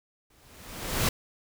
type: noise with exponential growth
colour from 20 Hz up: pink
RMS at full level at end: -23 dBFS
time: 0.3-1.09 s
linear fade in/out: 5 ms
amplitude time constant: 170 ms
effects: none